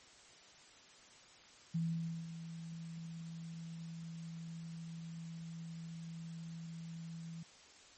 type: tone with ADSR envelope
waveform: sine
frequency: 165.3 Hz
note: E3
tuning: 5 cents sharp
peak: -32 dBFS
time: 1.74-7.43 s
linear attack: 12 ms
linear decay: 510 ms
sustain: -12 dB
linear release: 4 ms
effects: white hiss -60 dBFS RMS until 7.97 s + MP3 32 kbps